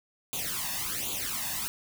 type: noise with flanger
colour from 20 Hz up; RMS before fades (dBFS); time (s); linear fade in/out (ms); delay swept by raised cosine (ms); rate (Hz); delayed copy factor
white; -33; 0.33-1.68; 0; 0.28 to 1.13; 1.3; +0.85
effects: none